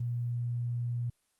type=tone; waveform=sine; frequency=120.1 Hz; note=B2; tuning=48 cents flat; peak=-30 dBFS; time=0-1.1 s; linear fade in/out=5 ms; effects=white hiss -74 dBFS RMS until 1.39 s + Opus 24 kbps